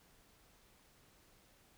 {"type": "silence", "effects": ["pink hiss -67 dBFS RMS until 1.77 s"]}